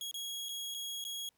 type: tone with dropouts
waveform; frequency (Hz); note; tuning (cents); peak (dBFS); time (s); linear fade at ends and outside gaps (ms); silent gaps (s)
sawtooth; 3311; G#7; -6; -35; 0.01-1.29; 1; 0.112-0.142 / 0.486-0.491 / 0.742-0.746 / 1.041-1.05
effects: pink hiss -75 dBFS RMS until 1.37 s + high-pass 80 Hz 12 dB/octave